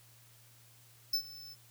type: tone with ADSR envelope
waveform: square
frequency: 5274 Hz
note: E8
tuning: in tune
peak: -27 dBFS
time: 1.13-1.56 s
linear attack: 7 ms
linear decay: 81 ms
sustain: -20 dB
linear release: 39 ms
effects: added 117 Hz sine -62 dBFS peak until 1.7 s + white hiss -62 dBFS RMS until 1.7 s